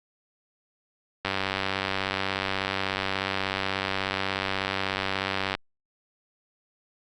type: click train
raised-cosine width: 0.3 ms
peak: -10 dBFS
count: 416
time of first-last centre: 1.25-5.551 s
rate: 96.5 Hz
effects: Opus 48 kbps